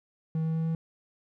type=tone with pitch steps; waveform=triangle; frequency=160 / 160.93 / 161.86 / 162.8 Hz; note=D#3 / E3 / E3 / E3; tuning=+49 / -41 / -31 / -21 cents; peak=-24 dBFS; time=0.35-0.75 s; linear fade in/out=2 ms; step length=100 ms; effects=none